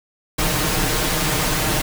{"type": "noise with comb filter", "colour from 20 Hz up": "pink", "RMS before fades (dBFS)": -20, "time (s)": [0.38, 1.82], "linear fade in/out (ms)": 10, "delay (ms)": 6.5, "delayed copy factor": 0.6, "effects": []}